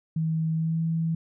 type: tone with pitch glide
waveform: sine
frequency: 160.4 to 163.49 Hz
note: E3 to E3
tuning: -47 to -14 cents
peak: -23 dBFS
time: 0.16-1.15 s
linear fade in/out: 5 ms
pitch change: +33 cents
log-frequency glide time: 0.54-0.8 s
effects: none